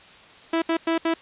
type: tone bursts at uneven times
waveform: sawtooth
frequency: 329.1 Hz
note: E4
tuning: 3 cents flat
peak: -16 dBFS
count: 4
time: 0.53-0.62 / 0.69-0.77 / 0.87-0.98 / 1.05-1.14 s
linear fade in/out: 5 ms
effects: white hiss -48 dBFS RMS until 1.21 s + resampled to 8000 Hz